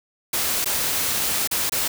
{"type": "noise with dropouts", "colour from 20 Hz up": "white", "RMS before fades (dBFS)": -23, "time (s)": [0.33, 1.88], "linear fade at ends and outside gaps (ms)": 5, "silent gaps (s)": [[0.645, 0.657], [1.475, 1.512], [1.696, 1.72]], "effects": []}